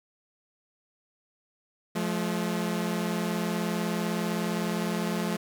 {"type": "tone pair together", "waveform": "sawtooth", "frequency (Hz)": [174.61, 214.3], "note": ["F3", "A3"], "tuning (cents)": [0, -45], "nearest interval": "major third", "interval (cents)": 355, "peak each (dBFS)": -26, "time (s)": [1.95, 5.37], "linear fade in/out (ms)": 10, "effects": ["10-bit"]}